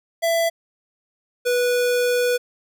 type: tone pair in turn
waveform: square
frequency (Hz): 667 / 490.3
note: E5 / B4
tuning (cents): +20 / -13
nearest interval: perfect fourth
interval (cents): 533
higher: first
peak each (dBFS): -18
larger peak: neither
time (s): 0.22-0.5 / 1.45-2.38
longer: second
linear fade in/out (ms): 20
effects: none